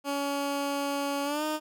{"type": "tone with pitch glide", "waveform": "15% pulse", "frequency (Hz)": [281.9, 307.4], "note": ["C#4", "D#4"], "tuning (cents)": [29, -21], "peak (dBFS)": -22, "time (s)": [0.04, 1.6], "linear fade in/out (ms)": 50, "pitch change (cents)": 150, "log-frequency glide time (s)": [1.24, 1.44], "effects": []}